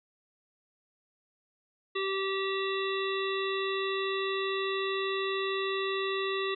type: harmonic tone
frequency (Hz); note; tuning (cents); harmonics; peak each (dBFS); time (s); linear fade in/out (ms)
387.6; G4; -20; 1 / 3 / 5 / 7 / 9 / 10; -31 / -36 / -38 / -39 / -41 / -41; 1.95-6.55; 10
effects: none